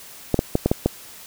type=clicks; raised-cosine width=2 ms; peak=-3 dBFS; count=6; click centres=0.343 / 0.391 / 0.554 / 0.66 / 0.715 / 0.86 s; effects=white hiss -42 dBFS RMS until 1.26 s